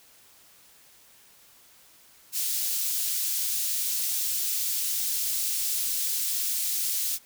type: high-pass noise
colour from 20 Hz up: white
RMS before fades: -28 dBFS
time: 2.32-7.19 s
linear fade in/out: 50 ms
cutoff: 4200 Hz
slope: 12 dB/octave
effects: white hiss -56 dBFS RMS until 7.25 s